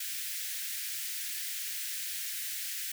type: high-pass noise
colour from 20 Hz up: white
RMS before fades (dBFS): -37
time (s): 0-2.92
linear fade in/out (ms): 5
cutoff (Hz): 1600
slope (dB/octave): 48
effects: none